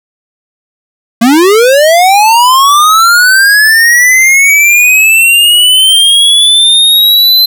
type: linear sweep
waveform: square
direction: up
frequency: 220 to 4087 Hz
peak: -3 dBFS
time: 1.21-7.46 s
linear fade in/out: 10 ms
effects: none